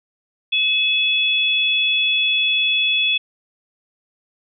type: tone pair together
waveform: sine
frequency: 2575 / 3416 Hz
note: E7 / G#7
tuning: -41 / +48 cents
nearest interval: perfect fourth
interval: 489 cents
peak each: -18 dBFS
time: 0.52-3.18 s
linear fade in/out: 10 ms
effects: none